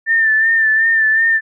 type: tone with vibrato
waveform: sine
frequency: 1785 Hz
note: A6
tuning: 24 cents sharp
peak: -10 dBFS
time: 0.06-1.41 s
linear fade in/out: 50 ms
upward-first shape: sine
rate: 2.7 Hz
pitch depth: 38 cents each way
effects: none